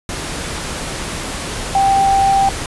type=tone in noise; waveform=sine; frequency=784 Hz; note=G5; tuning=in tune; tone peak=-10 dBFS; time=1.75-2.49 s; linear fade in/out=2 ms; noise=pink; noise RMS=-24 dBFS; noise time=0.09-2.66 s; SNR=+11 dB; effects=resampled to 24000 Hz